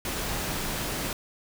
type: noise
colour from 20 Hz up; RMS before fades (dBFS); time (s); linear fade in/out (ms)
pink; -31; 0.05-1.13; 2
effects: none